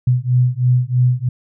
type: beating tone pair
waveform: sine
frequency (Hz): 123.47 / 126.57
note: B2 / B2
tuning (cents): 0 / +43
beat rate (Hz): 3.1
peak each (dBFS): -15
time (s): 0.07-1.29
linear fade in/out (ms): 5
effects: none